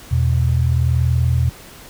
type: tone pair together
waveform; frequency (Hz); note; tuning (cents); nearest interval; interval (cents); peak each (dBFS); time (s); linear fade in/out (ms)
sine; 82.41 / 123.22; E2 / B2; 0 / -4; perfect fifth; 696; -16; 0.11-1.5; 10
effects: pink hiss -40 dBFS RMS until 1.89 s